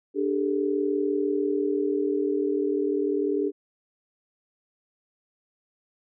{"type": "chord", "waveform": "sine", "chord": "D suspended fourth", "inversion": "none", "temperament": "equal with one note detuned", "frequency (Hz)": [293.7, 399.8, 440], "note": ["D4", "G4", "A4"], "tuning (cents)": [0, 34, 0], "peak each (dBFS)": [-27, -25, -30], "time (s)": [0.14, 3.52], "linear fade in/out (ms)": 50, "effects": []}